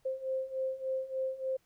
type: beating tone pair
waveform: sine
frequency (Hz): 523.3 / 526.7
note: C5 / C5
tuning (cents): 0 / +11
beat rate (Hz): 3.4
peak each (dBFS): -37 / -34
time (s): 0.05-1.57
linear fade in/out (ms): 10
effects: pink hiss -72 dBFS RMS until 1.65 s